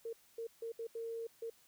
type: tone bursts at uneven times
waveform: sine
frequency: 458 Hz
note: A#4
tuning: 31 cents flat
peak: -39 dBFS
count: 6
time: 0.05-0.13 / 0.38-0.47 / 0.62-0.72 / 0.79-0.87 / 0.95-1.27 / 1.42-1.5 s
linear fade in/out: 5 ms
effects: white hiss -67 dBFS RMS until 1.67 s